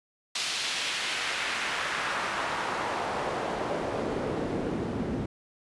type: noise with band-pass filter sweep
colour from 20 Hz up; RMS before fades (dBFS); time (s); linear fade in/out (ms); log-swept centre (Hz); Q
pink; -31; 0.35-5.26; 5; 4100 to 220; 1.1
effects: resampled to 24000 Hz